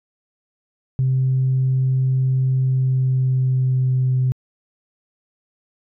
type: tone with pitch glide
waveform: sine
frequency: 130.81 to 128.56 Hz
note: C3 to C3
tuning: 0 to -30 cents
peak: -14 dBFS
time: 0.99-4.32 s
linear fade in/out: 0 ms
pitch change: -30 cents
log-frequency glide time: 2.56-4.19 s
effects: tanh soft clip ceiling -11 dBFS